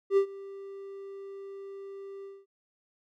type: tone with ADSR envelope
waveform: triangle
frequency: 393.4 Hz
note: G4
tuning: 6 cents sharp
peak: -16 dBFS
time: 0.1-2.46 s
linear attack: 70 ms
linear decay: 88 ms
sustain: -22 dB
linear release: 220 ms
effects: none